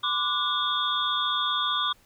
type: tone cluster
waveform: sine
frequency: 1021 / 1176 / 1462 / 3348 / 3595 Hz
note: C6 / D6 / F#6 / G#7 / A7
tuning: -43 / +2 / -21 / +13 / +36 cents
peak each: -34 / -28 / -34 / -29 / -29 dBFS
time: 0.03-1.93 s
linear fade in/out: 10 ms
effects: pink hiss -60 dBFS RMS until 2.05 s